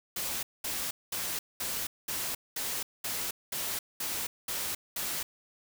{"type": "noise bursts", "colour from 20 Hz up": "white", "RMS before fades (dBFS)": -34, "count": 11, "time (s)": [0.16, 5.23], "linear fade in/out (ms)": 5, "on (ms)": 270, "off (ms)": 210, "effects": []}